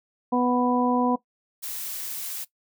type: harmonic tone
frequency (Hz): 247.3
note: B3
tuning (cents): +3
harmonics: 1 / 2 / 3 / 4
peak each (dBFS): -22 / -27 / -27 / -27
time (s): 0.32-1.16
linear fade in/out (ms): 10
type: noise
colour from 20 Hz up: blue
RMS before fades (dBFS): -33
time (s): 1.62-2.45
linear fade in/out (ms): 20
effects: noise-tail reverb RT60 0.1 s tail -17 dB re dry